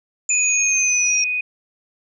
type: linear sweep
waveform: sine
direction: down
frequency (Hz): 7040 to 5588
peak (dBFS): -17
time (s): 0.29-1.24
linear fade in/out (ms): 2
type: tone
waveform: sine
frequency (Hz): 2489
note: D#7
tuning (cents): 0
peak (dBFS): -19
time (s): 0.3-1.41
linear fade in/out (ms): 5
effects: none